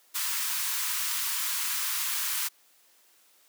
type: high-pass noise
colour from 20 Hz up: white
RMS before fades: -30 dBFS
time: 0.14-2.49 s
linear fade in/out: 20 ms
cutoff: 910 Hz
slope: 96 dB/octave
effects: white hiss -62 dBFS RMS until 3.48 s + high-pass 300 Hz 12 dB/octave